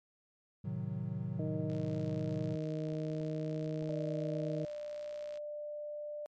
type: chord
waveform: triangle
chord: A diminished seventh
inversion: none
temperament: equal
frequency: 110 / 130.81 / 155.56 / 185 Hz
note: A2 / C3 / Eb3 / Gb3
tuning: 0 / 0 / 0 / 0 cents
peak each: -39 dBFS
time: 0.64-2.56 s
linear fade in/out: 10 ms
type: harmonic tone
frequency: 155.56 Hz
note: D#3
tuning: in tune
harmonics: 1 / 2 / 3 / 4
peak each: -37 / -40 / -42 / -43 dBFS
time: 1.39-4.65 s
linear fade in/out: 2 ms
type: click train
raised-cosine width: 0.2 ms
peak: -38 dBFS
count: 224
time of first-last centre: 1.7-5.374 s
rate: 60.7 Hz
type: tone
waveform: sine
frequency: 594 Hz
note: D5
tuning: 20 cents sharp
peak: -39 dBFS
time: 3.89-6.26 s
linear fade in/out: 0 ms
effects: MP3 64 kbps